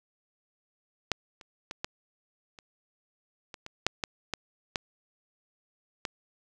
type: clicks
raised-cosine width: 0.2 ms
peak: -8 / -30 / -20 / -14 / -30 / -24 / -23 / -6 / -12 / -13 / -11 / -14 dBFS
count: 12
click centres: 1.117 / 1.412 / 1.711 / 1.845 / 2.588 / 3.542 / 3.664 / 3.866 / 4.038 / 4.337 / 4.758 / 6.052 s
effects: none